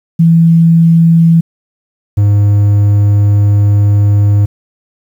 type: tone pair in turn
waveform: sine / triangle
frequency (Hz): 165.8 / 102.34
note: E3 / G#2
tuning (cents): +10 / -25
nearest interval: minor sixth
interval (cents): 835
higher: first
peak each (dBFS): -3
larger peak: neither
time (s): 0.19-1.41 / 2.17-4.46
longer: second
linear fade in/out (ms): 10
effects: 7-bit